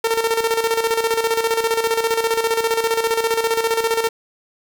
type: tone with tremolo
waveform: sawtooth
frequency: 454.1 Hz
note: A#4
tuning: 45 cents flat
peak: -11 dBFS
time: 0.04-4.09 s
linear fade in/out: 5 ms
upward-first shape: square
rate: 15 Hz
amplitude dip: 60%
effects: none